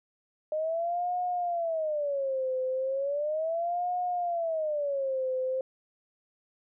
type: tone with vibrato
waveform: sine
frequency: 609 Hz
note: D#5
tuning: 37 cents flat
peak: -27 dBFS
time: 0.52-5.61 s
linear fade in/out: 2 ms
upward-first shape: sine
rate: 0.36 Hz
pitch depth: 290 cents each way
effects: none